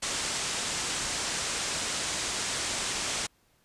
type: low-pass noise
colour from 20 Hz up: white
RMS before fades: -32 dBFS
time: 0.02-3.27 s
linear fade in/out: 10 ms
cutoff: 8700 Hz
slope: 48 dB/octave
effects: pink hiss -67 dBFS RMS until 3.64 s + resampled to 32000 Hz